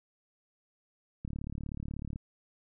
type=click train; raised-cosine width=5 ms; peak=-26 dBFS; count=34; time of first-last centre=1.25-2.159 s; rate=36.3 Hz; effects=none